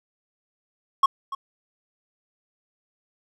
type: tone with echo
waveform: triangle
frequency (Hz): 1093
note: C#6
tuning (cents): -25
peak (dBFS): -11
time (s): 1.03-1.06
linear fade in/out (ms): 5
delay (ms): 290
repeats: 1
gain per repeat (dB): -15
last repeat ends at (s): 1.35
effects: none